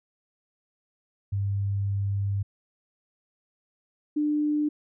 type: tone pair in turn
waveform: sine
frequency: 99.6 / 298.5 Hz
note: G2 / D4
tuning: +28 / +28 cents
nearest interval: octave + perfect fifth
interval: 1900 cents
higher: second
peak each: -24 / -22 dBFS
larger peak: second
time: 1.32-2.43 / 4.16-4.69 s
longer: first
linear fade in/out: 10 ms
effects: none